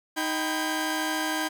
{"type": "tone cluster", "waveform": "sawtooth", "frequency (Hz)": [312.4, 776, 999, 1605], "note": ["D#4", "G5", "B5", "G6"], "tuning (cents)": [7, -18, 20, 40], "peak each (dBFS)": [-26, -30, -30, -28], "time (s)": [0.16, 1.49], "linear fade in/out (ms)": 20, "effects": []}